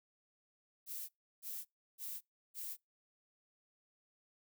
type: noise bursts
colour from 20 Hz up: violet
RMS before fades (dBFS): -44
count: 4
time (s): 0.86-2.77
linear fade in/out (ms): 50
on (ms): 230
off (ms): 330
effects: noise-tail reverb RT60 0.2 s tail -26 dB re dry